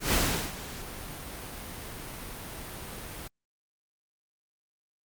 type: noise with ADSR envelope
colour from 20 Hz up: pink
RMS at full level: -24 dBFS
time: 0-3.28 s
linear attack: 130 ms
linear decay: 390 ms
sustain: -16 dB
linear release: 8 ms
effects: Opus 48 kbps